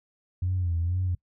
sine tone with vibrato, 88 Hz, F2, 14 cents sharp, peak -23 dBFS, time 0.42-1.15 s, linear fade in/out 5 ms, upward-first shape sine, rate 2.1 Hz, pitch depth 89 cents each way, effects noise-tail reverb RT60 0.1 s tail -23 dB re dry + tanh soft clip ceiling -19 dBFS

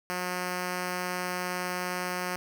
5% pulse tone, 180.5 Hz, F#3, 43 cents flat, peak -19 dBFS, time 0.1-2.36 s, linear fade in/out 0 ms, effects none

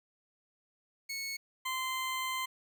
20% pulse tone pair in turn, 2200 / 1038.3 Hz, C#7 / C6, -14 / -14 cents, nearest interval octave + minor second, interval 1300 cents, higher first, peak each -31 / -28 dBFS, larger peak second, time 1.09-1.37 / 1.65-2.46 s, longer second, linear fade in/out 10 ms, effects 11-bit

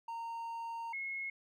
triangle / sine tone pair in turn, 922 / 2170 Hz, A#5 / C#7, -19 / -37 cents, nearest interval octave + minor third, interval 1482 cents, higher second, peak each -37 / -37 dBFS, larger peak neither, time 0.08-0.93 / 0.93-1.3 s, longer first, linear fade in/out 5 ms, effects none

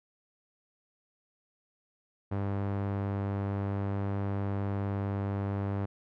sawtooth tone with low-pass filter, 99.5 Hz, G2, 26 cents sharp, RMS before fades -32 dBFS, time 2.31-5.86 s, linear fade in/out 10 ms, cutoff 1300 Hz, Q 0.7, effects none

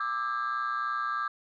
sine tone cluster, 1183 / 1306 / 1615 Hz, D6 / E6 / G#6, +12 / -17 / -49 cents, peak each -29 / -33 / -33 dBFS, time 0-1.28 s, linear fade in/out 5 ms, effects tanh soft clip ceiling -24 dBFS

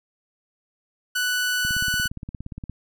sawtooth tone, 1485 Hz, F#6, 6 cents sharp, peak -18 dBFS, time 1.15-2.08 s, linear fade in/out 10 ms
click train, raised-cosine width 5 ms, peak -21 dBFS, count 19, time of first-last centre 1.65-2.697 s, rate 17.2 Hz
effects none

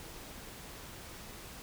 silence, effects pink hiss -48 dBFS RMS until 1.62 s

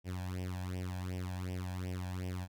sawtooth tone with flanger, 91.5 Hz, F#2, 19 cents flat, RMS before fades -39 dBFS, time 0.04-2.48 s, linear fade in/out 50 ms, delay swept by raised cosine 0.36 to 1.23 ms, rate 2.7 Hz, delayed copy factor +0.85, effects none

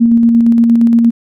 sine tone with tremolo, 232.5 Hz, A#3, 4 cents flat, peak -4 dBFS, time 0-1.11 s, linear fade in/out 20 ms, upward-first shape square, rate 8.6 Hz, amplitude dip 25%, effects none

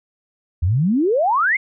sine exponential sweep, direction up, 77.78 to 2217 Hz, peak -14 dBFS, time 0.62-1.57 s, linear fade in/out 10 ms, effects none

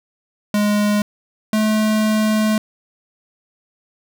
square tone pair in turn, 207.7 / 215.7 Hz, G#3 / A3, 0 / -34 cents, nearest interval minor second, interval 66 cents, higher second, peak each -15 dBFS, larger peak neither, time 0.54-1.02 / 1.53-2.58 s, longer second, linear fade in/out 2 ms, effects none

